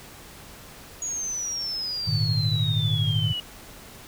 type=exponential sweep; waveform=sine; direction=down; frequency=6790 to 2889 Hz; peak=-27 dBFS; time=1.02-3.4 s; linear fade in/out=2 ms
type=chord; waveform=sine; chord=Ab suspended second; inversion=none; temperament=equal with one note detuned; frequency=103.83 / 116.54 / 152.19 Hz; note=Ab2 / Bb2 / Eb3; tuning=0 / 0 / -38 cents; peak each=-26 dBFS; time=2.07-3.33 s; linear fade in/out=10 ms
effects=pink hiss -45 dBFS RMS until 4.07 s